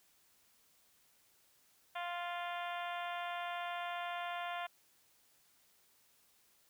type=harmonic tone; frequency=349.2 Hz; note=F4; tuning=in tune; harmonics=2 / 3 / 4 / 5 / 6 / 7 / 8 / 9 / 10; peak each=-41 / -45 / -47 / -49 / -51 / -52 / -53 / -54 / -55 dBFS; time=1.95-4.67 s; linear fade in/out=10 ms; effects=white hiss -70 dBFS RMS until 6.69 s